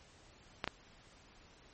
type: clicks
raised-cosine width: 0.3 ms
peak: -18 dBFS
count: 2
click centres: 0.642 / 0.676 s
effects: pink hiss -61 dBFS RMS until 1.73 s + MP3 32 kbps